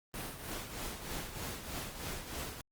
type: noise with tremolo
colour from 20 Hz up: pink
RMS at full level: -39 dBFS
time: 0.14-2.61 s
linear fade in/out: 0 ms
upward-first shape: triangle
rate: 3.2 Hz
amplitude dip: 65%
effects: Opus 32 kbps